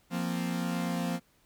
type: chord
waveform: 45% pulse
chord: F suspended fourth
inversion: none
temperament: equal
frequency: 174.61 / 233.1 / 261.6 Hz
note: F3 / Bb3 / C4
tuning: 0 / 0 / 0 cents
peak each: -32 / -35 / -37 dBFS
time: 0.1-1.2 s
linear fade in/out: 50 ms
effects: pink hiss -67 dBFS RMS until 1.45 s